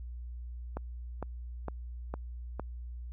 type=click train; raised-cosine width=1 ms; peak=-22 dBFS; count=5; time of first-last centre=0.77-2.596 s; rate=2.19 Hz; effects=added 60 Hz sine -39 dBFS peak until 3.12 s